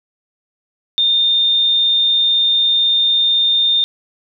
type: tone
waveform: sine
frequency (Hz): 3629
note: A#7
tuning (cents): -47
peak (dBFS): -11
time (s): 0.98-3.84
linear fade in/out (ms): 0
effects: none